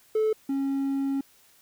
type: tone pair in turn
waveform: triangle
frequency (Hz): 434.8 / 273.9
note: A4 / C#4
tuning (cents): -21 / -21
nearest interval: minor sixth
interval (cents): 800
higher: first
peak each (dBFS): -18 / -22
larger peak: first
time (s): 0.15-0.33 / 0.49-1.21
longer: second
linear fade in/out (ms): 5
effects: tanh soft clip ceiling -16 dBFS + white hiss -59 dBFS RMS until 1.61 s